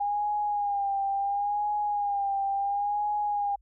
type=tone with vibrato; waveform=sine; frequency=811 Hz; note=G#5; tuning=41 cents flat; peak=-25 dBFS; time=0-3.56 s; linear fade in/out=10 ms; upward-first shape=sine; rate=0.72 Hz; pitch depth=47 cents each way; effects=added 50 Hz sine -58 dBFS peak until 3.61 s